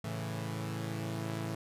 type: chord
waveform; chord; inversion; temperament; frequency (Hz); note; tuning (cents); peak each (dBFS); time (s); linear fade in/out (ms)
sawtooth; A major; none; equal; 110 / 138.59 / 164.81; A2 / C#3 / E3; 0 / 0 / 0; -34 / -39 / -36; 0.04-1.55; 5
effects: resampled to 32000 Hz